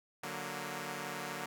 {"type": "chord", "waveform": "5% pulse", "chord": "D augmented", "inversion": "none", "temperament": "equal", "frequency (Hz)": [146.83, 185, 233.1], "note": ["D3", "F#3", "A#3"], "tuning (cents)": [0, 0, 0], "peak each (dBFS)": -32, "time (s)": [0.23, 1.46], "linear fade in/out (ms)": 5, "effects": []}